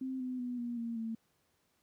sine tone with pitch steps, 261.6 / 253.9 / 246.3 / 239.1 / 232 / 225.1 Hz, C4 / B3 / B3 / A#3 / A#3 / A3, 0 / +48 / -5 / +44 / -8 / +40 cents, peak -35 dBFS, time 0.01-1.15 s, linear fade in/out 5 ms, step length 190 ms, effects pink hiss -75 dBFS RMS until 1.82 s + high-pass 80 Hz 12 dB/octave

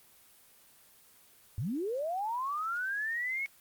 sine linear sweep, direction up, 88 to 2217 Hz, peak -31 dBFS, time 1.58-3.46 s, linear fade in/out 0 ms, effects white hiss -60 dBFS RMS until 3.6 s + Opus 24 kbps

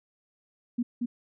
sine tone with echo, 240.5 Hz, B3, 46 cents flat, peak -24 dBFS, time 0.78-0.83 s, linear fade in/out 10 ms, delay 230 ms, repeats 1, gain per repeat -2 dB, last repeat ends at 1.06 s, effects none

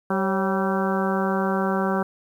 harmonic tone with a mistuned harmonic, 192.9 Hz, G3, 28 cents flat, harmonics 1 / 2 / 3 / 4 / 5 / 6 / 7 / 8, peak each -24 / -27 / -29 / -30 / -31 / -32 / -32 / -33 dBFS, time 0.1-2.03 s, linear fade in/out 5 ms, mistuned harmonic 3, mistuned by -66 cents, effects 9-bit

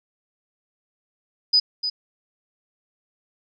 sine tone with echo, 4978 Hz, D#8, in tune, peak -13 dBFS, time 1.53-1.6 s, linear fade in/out 10 ms, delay 300 ms, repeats 1, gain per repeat -9 dB, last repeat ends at 1.9 s, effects none

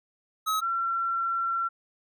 square / sine tone pair in turn, 1280 / 1358.4 Hz, D#6 / F6, +49 / -48 cents, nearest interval minor second, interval 103 cents, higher second, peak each -25 dBFS, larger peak neither, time 0.46-0.61 / 0.61-1.69 s, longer second, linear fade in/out 20 ms, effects none

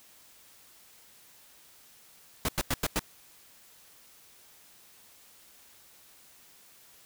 pink noise bursts, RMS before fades -28 dBFS, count 5, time 2.45-2.994 s, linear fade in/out 2 ms, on 36 ms, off 91 ms, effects white hiss -57 dBFS RMS until 7.05 s

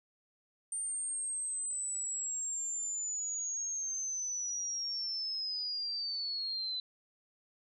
sine linear sweep, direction down, 8870 to 4000 Hz, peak -34 dBFS, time 0.72-6.8 s, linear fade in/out 2 ms, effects none

